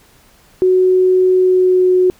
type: tone with pitch glide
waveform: sine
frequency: 370 to 366.6 Hz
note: F#4 to F#4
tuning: 0 to -16 cents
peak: -8 dBFS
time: 0.62-2.1 s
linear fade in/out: 0 ms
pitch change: -16 cents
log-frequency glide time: 1.35-1.92 s
effects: pink hiss -49 dBFS RMS until 2.19 s